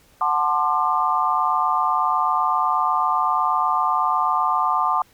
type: chord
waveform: sine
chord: D dominant seventh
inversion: first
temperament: equal with one note detuned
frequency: 740 / 880 / 1046.5 / 1194.5 Hz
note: F#5 / A5 / C6 / D6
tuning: 0 / 0 / 0 / +29 cents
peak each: -24 / -23 / -22 / -21 dBFS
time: 0.21-5.02 s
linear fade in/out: 2 ms
effects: pink hiss -55 dBFS RMS until 5.13 s + MP3 96 kbps